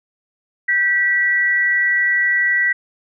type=tone pair together; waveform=sine; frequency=1566.8 / 1948 Hz; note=G6 / B6; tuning=-1 / -24 cents; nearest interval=major third; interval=377 cents; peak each=-22 / -14 dBFS; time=0.68-2.73 s; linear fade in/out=10 ms; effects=none